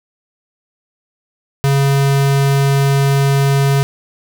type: tone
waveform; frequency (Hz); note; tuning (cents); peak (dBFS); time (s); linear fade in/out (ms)
square; 138.59; C#3; 0; -11; 1.64-3.83; 0
effects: none